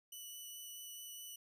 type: tone with vibrato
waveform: 10% pulse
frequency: 2965 Hz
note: F#7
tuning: 3 cents sharp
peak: -40 dBFS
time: 0.12-1.36 s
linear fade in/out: 5 ms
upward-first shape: sine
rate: 4.7 Hz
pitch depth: 8 cents each way
effects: none